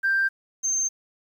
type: tone pair in turn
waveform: sine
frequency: 1578 / 6312 Hz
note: G6 / G8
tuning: +11 / +11 cents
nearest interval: 2 octaves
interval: 2400 cents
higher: second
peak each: -18 / -21 dBFS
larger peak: first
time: 0.03-0.29 / 0.63-0.89 s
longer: neither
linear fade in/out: 20 ms
effects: tanh soft clip ceiling -15 dBFS + 9-bit